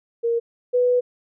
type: tone pair in turn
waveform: sine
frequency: 466.2 / 493.9 Hz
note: A#4 / B4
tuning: 0 / 0 cents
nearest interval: minor second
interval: 100 cents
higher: second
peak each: -18 / -15 dBFS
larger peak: second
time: 0.23-0.4 / 0.73-1.01 s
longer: second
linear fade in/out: 20 ms
effects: none